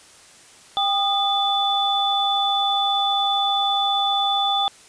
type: tone cluster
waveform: sine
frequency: 793 / 1228 / 3485 Hz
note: G5 / D#6 / A7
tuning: +20 / -23 / -17 cents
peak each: -21 / -28 / -21 dBFS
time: 0.77-4.68 s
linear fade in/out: 0 ms
effects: white hiss -48 dBFS RMS until 4.88 s + resampled to 22050 Hz